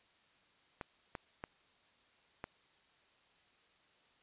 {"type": "clicks", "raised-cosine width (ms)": 0.5, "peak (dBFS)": -26, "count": 4, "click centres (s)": [0.812, 1.152, 1.439, 2.441], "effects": ["white hiss -69 dBFS RMS until 4.22 s", "resampled to 8000 Hz"]}